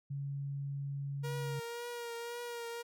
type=tone with pitch glide; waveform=sine; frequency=140 to 139.03 Hz; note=C#3 to C#3; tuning=+18 to +5 cents; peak=-36 dBFS; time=0.1-1.6 s; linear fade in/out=10 ms; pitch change=-13 cents; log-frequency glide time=1.25-1.44 s
type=tone with vibrato; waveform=sawtooth; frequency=473.2 Hz; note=A#4; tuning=26 cents sharp; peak=-36 dBFS; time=1.23-2.83 s; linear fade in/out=20 ms; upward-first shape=triangle; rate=1.9 Hz; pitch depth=31 cents each way
effects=none